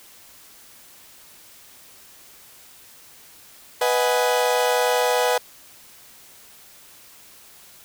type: chord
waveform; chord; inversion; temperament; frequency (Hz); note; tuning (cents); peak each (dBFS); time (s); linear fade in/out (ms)
35% pulse; G# minor seventh; first; equal with one note detuned; 493.9 / 627.7 / 740 / 830.6; B4 / D#5 / F#5 / G#5; 0 / +15 / 0 / 0; -19 / -24 / -24 / -24; 3.81-5.38; 5
effects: white hiss -48 dBFS RMS until 7.84 s